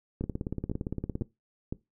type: two click trains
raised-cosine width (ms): 3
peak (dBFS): -19 / -19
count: 4 / 18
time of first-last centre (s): 0.21-1.725 / 0.24-1.211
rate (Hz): 1.98 / 17.5
effects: noise-tail reverb RT60 0.2 s tail -19 dB re dry